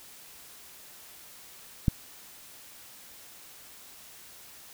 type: click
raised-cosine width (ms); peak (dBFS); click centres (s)
5; -9; 1.882
effects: white hiss -50 dBFS RMS until 4.73 s